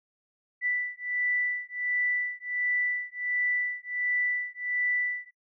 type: beating tone pair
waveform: sine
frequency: 1975.5 / 1976.9 Hz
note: B6 / B6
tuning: 0 / +1 cents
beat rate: 1.4 Hz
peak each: -30 dBFS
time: 0.61-5.31 s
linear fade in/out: 50 ms
effects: noise-tail reverb RT60 0.1 s tail -23 dB re dry